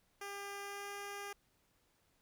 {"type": "tone with pitch glide", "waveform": "10% pulse", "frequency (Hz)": [401.1, 403.4], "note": ["G4", "G4"], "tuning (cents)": [40, 50], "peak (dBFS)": -35, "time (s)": [0.21, 1.33], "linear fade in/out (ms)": 5, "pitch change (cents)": 10, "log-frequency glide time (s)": [0.61, 0.89], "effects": ["pink hiss -75 dBFS RMS until 2.21 s"]}